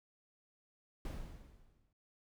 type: noise with exponential decay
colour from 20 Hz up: brown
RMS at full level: -38 dBFS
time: 1.05-1.93 s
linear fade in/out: 2 ms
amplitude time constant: 190 ms
effects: none